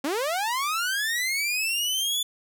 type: linear sweep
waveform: sawtooth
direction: up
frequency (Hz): 259 to 3485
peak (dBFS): -21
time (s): 0.04-2.23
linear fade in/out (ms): 5
effects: none